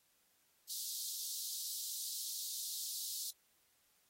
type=high-pass noise; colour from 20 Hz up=pink; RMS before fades=-43 dBFS; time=0.69-3.31 s; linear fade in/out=10 ms; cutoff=3800 Hz; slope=48 dB/octave; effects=white hiss -74 dBFS RMS until 4.09 s + AAC 48 kbps